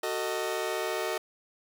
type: chord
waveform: sawtooth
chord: D# diminished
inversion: first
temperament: just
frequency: 373.4 / 448 / 622.3 Hz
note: F#4 / A4 / D#5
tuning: +16 / +31 / 0 cents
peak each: -30 dBFS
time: 0.03-1.18 s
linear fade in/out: 5 ms
effects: none